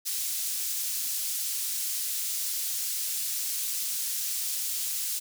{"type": "high-pass noise", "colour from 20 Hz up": "pink", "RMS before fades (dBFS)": -31, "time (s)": [0.05, 5.2], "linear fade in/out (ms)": 20, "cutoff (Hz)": 6100, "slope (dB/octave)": 12, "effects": []}